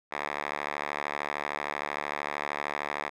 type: tone with band-pass filter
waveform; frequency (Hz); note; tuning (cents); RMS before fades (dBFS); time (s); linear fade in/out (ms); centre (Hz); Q
5% pulse; 73.1; D2; -7; -34; 0.11-3.1; 20; 1500; 2
effects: none